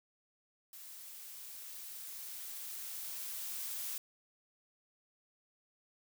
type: noise with level ramp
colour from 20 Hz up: blue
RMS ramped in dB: -51 to -40 dBFS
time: 0.73-3.98 s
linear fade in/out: 2 ms
effects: none